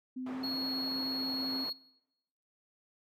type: tone with pitch glide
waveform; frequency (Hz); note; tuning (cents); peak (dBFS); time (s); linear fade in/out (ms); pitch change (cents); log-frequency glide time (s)
sine; 256.3 to 264.1; C4 to C4; -36 to +16; -36; 0.16-1.65; 10; +52; 0.31-0.46
type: band-pass noise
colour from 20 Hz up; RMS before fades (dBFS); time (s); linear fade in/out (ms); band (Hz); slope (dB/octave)
white; -47; 0.26-1.7; 5; 150 to 1000; 12
type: tone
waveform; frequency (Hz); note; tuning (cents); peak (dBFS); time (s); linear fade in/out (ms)
triangle; 4319; C#8; -46; -34; 0.43-1.73; 10
effects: noise-tail reverb RT60 0.9 s tail -22 dB re dry